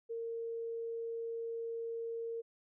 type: tone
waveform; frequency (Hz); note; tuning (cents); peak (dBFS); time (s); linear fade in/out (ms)
sine; 459.8; A#4; -24; -37; 0.09-2.42; 20
effects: none